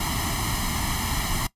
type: noise with comb filter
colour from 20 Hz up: pink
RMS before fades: -26 dBFS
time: 0-1.47 s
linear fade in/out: 5 ms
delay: 0.98 ms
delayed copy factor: +0.9
effects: noise-tail reverb RT60 0.1 s tail -18 dB re dry + resampled to 32000 Hz